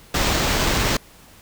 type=noise with sample-and-hold; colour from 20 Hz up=pink; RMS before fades=-20 dBFS; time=0.14-0.97 s; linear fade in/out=5 ms; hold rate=11025 Hz; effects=pink hiss -48 dBFS RMS until 1.41 s